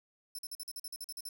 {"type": "tone bursts", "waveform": "15% pulse", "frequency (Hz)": 5310, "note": "E8", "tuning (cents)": 12, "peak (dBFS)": -34, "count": 12, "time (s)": [0.35, 1.289], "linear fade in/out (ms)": 2, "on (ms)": 37, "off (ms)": 45, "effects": []}